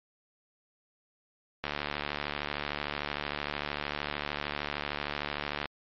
click train, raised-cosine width 0.3 ms, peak -15 dBFS, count 295, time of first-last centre 1.64-5.656 s, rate 73.2 Hz, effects low-pass 5000 Hz 12 dB/octave + MP3 32 kbps

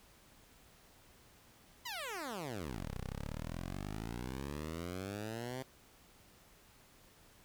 10% pulse exponential two-way sweep, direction down then up, 1040 to 30.33 to 133 Hz, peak -32 dBFS, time 1.85-5.63 s, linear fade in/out 10 ms, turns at 2.94 s, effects pink hiss -63 dBFS RMS until 7.44 s

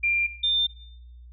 sine tone pair in turn, 2384 / 3599 Hz, D7 / A7, +25 / +38 cents, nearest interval perfect fifth, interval 713 cents, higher second, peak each -20 dBFS, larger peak neither, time 0.03-0.27 / 0.43-0.67 s, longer neither, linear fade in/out 10 ms, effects noise-tail reverb RT60 0.8 s tail -17 dB re dry + added 60 Hz sine -43 dBFS peak until 1.32 s

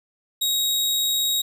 sawtooth tone, 3791 Hz, A#7, 28 cents sharp, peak -17 dBFS, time 0.41-1.42 s, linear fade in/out 10 ms, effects none

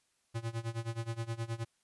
square tone with tremolo, 114.9 Hz, A#2, 25 cents flat, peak -33 dBFS, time 0.34-1.65 s, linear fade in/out 20 ms, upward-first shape sine, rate 9.5 Hz, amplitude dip 90%, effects white hiss -75 dBFS RMS until 1.83 s + resampled to 24000 Hz

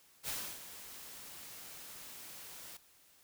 white noise with ADSR envelope, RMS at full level -38 dBFS, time 0.23-2.77 s, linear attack 51 ms, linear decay 300 ms, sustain -12 dB, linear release 3 ms, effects white hiss -65 dBFS RMS until 3.23 s

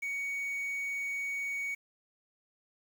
triangle tone with quantisation, 2239 Hz, C#7, 17 cents sharp, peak -31 dBFS, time 0.02-1.75 s, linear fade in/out 10 ms, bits 9, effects none

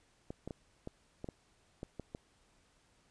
clicks, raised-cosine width 2 ms, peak -28 dBFS, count 9, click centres 0.305 / 0.476 / 0.508 / 0.874 / 1.244 / 1.288 / 1.831 / 1.997 / 2.149 s, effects pink hiss -70 dBFS RMS until 3.1 s + resampled to 22050 Hz

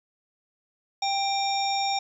harmonic tone with a mistuned harmonic, 791 Hz, G5, 15 cents sharp, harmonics 1 / 3 / 5 / 7 / 9, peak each -25 / -35 / -32 / -32 / -39 dBFS, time 1.02-1.99 s, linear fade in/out 5 ms, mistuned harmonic 5, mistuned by -120 cents, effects 10-bit

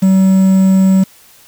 triangle tone with quantisation, 190.6 Hz, G3, 48 cents flat, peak -4 dBFS, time 0.02-1.04 s, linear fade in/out 10 ms, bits 5, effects white hiss -44 dBFS RMS until 1.47 s

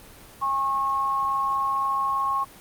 sine tone pair together, 814.9 / 1089 Hz, G#5 / C#6, -33 / -31 cents, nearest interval perfect fourth, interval 502 cents, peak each -31 / -22 dBFS, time 0.41-2.45 s, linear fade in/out 20 ms, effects pink hiss -47 dBFS RMS until 2.6 s + Opus 32 kbps

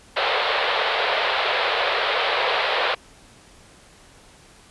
pink band-pass noise, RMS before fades -22 dBFS, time 0.16-2.95 s, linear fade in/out 10 ms, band 450 to 4100 Hz, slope 48 dB/octave, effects pink hiss -50 dBFS RMS until 4.7 s + resampled to 24000 Hz

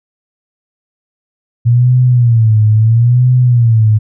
sine tone with vibrato, 116.54 Hz, A#2, in tune, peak -5 dBFS, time 1.65-3.99 s, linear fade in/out 20 ms, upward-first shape sine, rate 0.75 Hz, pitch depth 140 cents each way, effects none

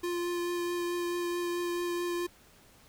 square tone with vibrato, 349.2 Hz, F4, in tune, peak -31 dBFS, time 0.03-2.27 s, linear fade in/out 10 ms, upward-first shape triangle, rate 4.6 Hz, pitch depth 12 cents each way, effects pink hiss -59 dBFS RMS until 2.88 s

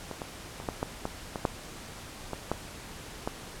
clicks, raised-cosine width 1 ms, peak -22 / -20 / -26 / -15 / -14 / -16 / -18 / -10 / -19 / -13 / -15 dBFS, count 11, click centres 0.113 / 0.218 / 0.601 / 0.688 / 0.829 / 1.054 / 1.358 / 1.452 / 2.333 / 2.516 / 3.275 s, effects pink hiss -44 dBFS RMS until 3.6 s + low-pass 11000 Hz 12 dB/octave

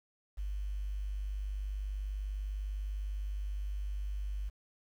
sine tone with quantisation, 49.86 Hz, G1, 30 cents sharp, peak -34 dBFS, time 0.37-4.5 s, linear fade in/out 20 ms, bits 10, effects none

